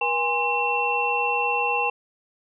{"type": "tone cluster", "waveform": "sine", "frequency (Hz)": [480.8, 818, 1046, 2706], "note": ["B4", "G#5", "C6", "E7"], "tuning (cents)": [-46, -26, -1, 45], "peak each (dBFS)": [-29, -25, -29, -24], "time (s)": [0.01, 1.9], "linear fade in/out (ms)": 5, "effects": []}